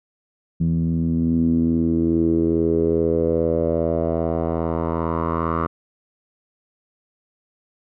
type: tone with low-pass filter sweep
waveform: 10% pulse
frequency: 82.41 Hz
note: E2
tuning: in tune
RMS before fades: -20 dBFS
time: 0.6-5.67 s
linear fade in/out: 10 ms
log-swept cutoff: 180 to 1200 Hz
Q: 4.4
effects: none